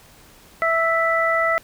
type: harmonic tone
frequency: 659.3 Hz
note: E5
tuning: in tune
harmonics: 1 / 2 / 3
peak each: -21 / -21 / -21 dBFS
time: 0.62-1.58 s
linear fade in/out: 0 ms
effects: pink hiss -49 dBFS RMS until 1.63 s